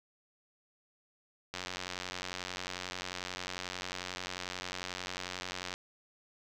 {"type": "click train", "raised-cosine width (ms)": 0.2, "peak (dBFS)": -20, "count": 384, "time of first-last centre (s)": [1.54, 5.74], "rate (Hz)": 91.2, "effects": []}